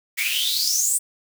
white noise with high-pass filter sweep, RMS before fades -22 dBFS, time 0.17-0.99 s, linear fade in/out 20 ms, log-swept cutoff 2100 to 8900 Hz, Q 9.1, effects none

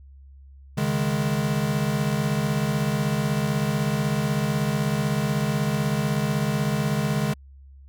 square chord, C# suspended second, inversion none, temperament equal with one note detuned, 138.59 / 154.67 / 207.7 Hz, C#3 / D#3 / G#3, 0 / -10 / 0 cents, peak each -27 dBFS, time 0.77-7.34 s, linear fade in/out 10 ms, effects added 68 Hz sine -44 dBFS peak until 7.88 s

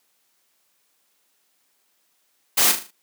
white noise with echo, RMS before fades -17 dBFS, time 2.57-2.72 s, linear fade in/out 10 ms, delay 38 ms, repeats 5, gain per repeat -7 dB, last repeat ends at 2.91 s, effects white hiss -67 dBFS RMS until 3.02 s + high-pass 200 Hz 12 dB/octave

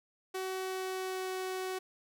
sawtooth tone with pitch glide, 376.5 to 373.9 Hz, F#4 to F#4, +30 to +18 cents, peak -31 dBFS, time 0.34-1.79 s, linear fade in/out 10 ms, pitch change -12 cents, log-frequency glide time 0.58-1.33 s, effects none

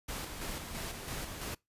pink noise with tremolo, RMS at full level -39 dBFS, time 0.08-1.55 s, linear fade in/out 10 ms, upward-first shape square, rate 3 Hz, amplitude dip 40%, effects noise-tail reverb RT60 0.2 s tail -24 dB re dry + resampled to 32000 Hz

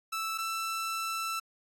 sawtooth tone pair in turn, 1318.5 / 1330 Hz, E6 / E6, 0 / +15 cents, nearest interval unison, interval 15 cents, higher second, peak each -28 dBFS, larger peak neither, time 0.12-0.38 / 0.38-1.4 s, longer second, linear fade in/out 10 ms, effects AAC 64 kbps

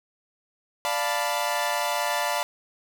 sawtooth chord, B half-diminished seventh, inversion first, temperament equal, 587.3 / 698.5 / 880 / 987.8 Hz, D5 / F5 / A5 / B5, 0 / 0 / 0 / 0 cents, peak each -26 dBFS, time 0.85-2.43 s, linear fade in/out 0 ms, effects none

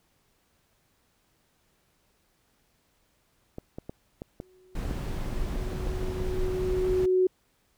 clicks, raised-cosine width 2 ms, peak -23 dBFS, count 12, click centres 3.584 / 3.785 / 3.895 / 4.219 / 4.401 / 4.852 / 4.911 / 5.558 / 5.731 / 5.871 / 6.029 / 6.084 s
sine tone with exponential growth, 370 Hz, F#4, in tune, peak -18 dBFS, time 4.41-7.27 s, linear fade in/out 5 ms, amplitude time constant 620 ms
brown noise, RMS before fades -31 dBFS, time 4.75-7.06 s, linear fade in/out 5 ms
effects pink hiss -69 dBFS RMS until 7.77 s

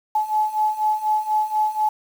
sine beating tone pair, 854 / 858.1 Hz, G#5 / A5, +48 / -44 cents, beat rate 4.1 Hz, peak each -23 / -20 dBFS, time 0.15-1.89 s, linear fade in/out 5 ms, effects 7-bit

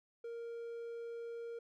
triangle tone, 466.2 Hz, A#4, in tune, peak -40 dBFS, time 0.24-1.59 s, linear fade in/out 5 ms, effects none

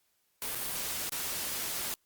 white noise with dropouts, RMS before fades -35 dBFS, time 0.42-1.94 s, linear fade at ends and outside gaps 0 ms, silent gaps 0.549-0.554 / 1.094-1.121 s, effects white hiss -74 dBFS RMS until 2.05 s + Opus 48 kbps

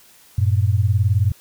sine beating tone pair, 94.5 / 113.5 Hz, F#2 / A#2, +37 / -46 cents, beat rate 19 Hz, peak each -16 / -18 dBFS, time 0.38-1.32 s, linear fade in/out 5 ms, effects white hiss -50 dBFS RMS until 1.4 s

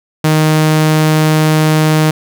sawtooth tone, 155.56 Hz, D#3, in tune, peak -4 dBFS, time 0.24-2.11 s, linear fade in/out 5 ms, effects none

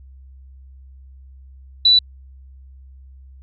sine tone, 3961 Hz, B7, 4 cents sharp, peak -9 dBFS, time 1.85-1.99 s, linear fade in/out 5 ms, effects added 66 Hz sine -40 dBFS peak until 3.42 s

